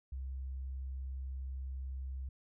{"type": "tone", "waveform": "sine", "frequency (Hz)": 65.9, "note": "C2", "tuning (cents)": 13, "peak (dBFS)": -38, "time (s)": [0.12, 2.29], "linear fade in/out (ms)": 5, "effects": []}